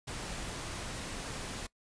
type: noise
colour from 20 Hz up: pink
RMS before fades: -40 dBFS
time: 0.07-1.67 s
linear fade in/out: 10 ms
effects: noise-tail reverb RT60 0.1 s tail -21 dB re dry + resampled to 22050 Hz